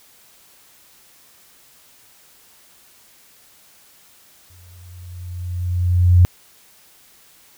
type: tone with exponential growth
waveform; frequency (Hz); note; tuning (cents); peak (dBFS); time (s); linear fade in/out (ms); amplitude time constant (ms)
sine; 89; F2; +33; -6; 4.5-6.25; 0; 380
effects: white hiss -51 dBFS RMS until 7.57 s